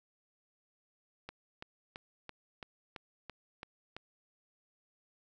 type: click train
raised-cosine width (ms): 0.3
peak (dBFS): -27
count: 9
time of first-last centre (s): 1.29-3.966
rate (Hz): 2.99
effects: none